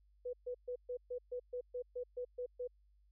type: tone bursts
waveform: sine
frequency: 493.9 Hz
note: B4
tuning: in tune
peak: -38 dBFS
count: 12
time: 0.25-2.676 s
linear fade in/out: 10 ms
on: 83 ms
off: 130 ms
effects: added 50 Hz sine -66 dBFS peak until 3.11 s